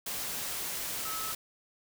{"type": "tone in noise", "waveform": "sine", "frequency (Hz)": 1295, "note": "E6", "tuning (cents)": -31, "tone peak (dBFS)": -39, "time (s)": [1.05, 1.32], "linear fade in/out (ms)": 5, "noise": "white", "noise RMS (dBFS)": -36, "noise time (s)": [0.06, 1.35], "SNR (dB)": -6, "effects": []}